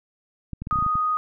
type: clicks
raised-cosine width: 5 ms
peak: -19 dBFS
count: 9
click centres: 0.533 / 0.62 / 0.671 / 0.727 / 0.758 / 0.788 / 0.825 / 0.864 / 0.955 s
type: tone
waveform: sine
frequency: 1244.5 Hz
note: D#6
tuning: in tune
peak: -20 dBFS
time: 0.71-1.17 s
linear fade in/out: 0 ms
effects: none